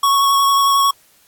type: tone with vibrato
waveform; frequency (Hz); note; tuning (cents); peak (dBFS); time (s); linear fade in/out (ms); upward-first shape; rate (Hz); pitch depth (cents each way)
square; 1108.7; C#6; 0; -12; 0.03-0.91; 5; triangle; 11; 18
effects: white hiss -53 dBFS RMS until 1.27 s + AAC 64 kbps